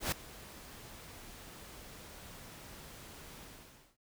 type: noise with ADSR envelope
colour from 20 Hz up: pink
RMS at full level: -31 dBFS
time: 0-3.97 s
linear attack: 120 ms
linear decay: 4 ms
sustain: -20 dB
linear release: 550 ms
effects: none